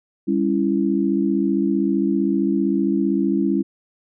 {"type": "chord", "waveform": "sine", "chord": "C# diminished", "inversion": "second", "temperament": "just", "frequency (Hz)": [199.57, 277.2, 332.6], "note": ["G3", "C#4", "E4"], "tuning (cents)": [31, 0, 16], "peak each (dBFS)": -21, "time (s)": [0.27, 3.63], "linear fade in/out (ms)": 20, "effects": []}